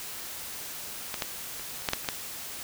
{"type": "clicks", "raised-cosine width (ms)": 0.2, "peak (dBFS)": [-14, -11, -23, -24, -8, -7, -23, -10], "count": 8, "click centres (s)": [1.142, 1.222, 1.596, 1.82, 1.888, 1.934, 2.046, 2.088], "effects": ["white hiss -39 dBFS RMS until 2.63 s"]}